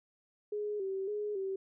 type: tone with vibrato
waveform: sine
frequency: 401.1 Hz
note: G4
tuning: 40 cents sharp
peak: -33 dBFS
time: 0.52-1.56 s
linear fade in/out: 5 ms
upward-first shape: square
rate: 1.8 Hz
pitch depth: 69 cents each way
effects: none